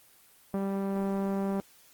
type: tone with low-pass filter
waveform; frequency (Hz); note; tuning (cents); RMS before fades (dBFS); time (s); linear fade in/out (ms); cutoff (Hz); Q
sawtooth; 196; G3; 0; -30; 0.54-1.6; 0; 930; 0.83
effects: white hiss -59 dBFS RMS until 1.93 s + Opus 24 kbps